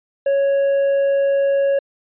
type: tone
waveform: triangle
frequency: 554.4 Hz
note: C#5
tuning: in tune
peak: -12 dBFS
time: 0.26-1.79 s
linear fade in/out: 5 ms
effects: resampled to 8000 Hz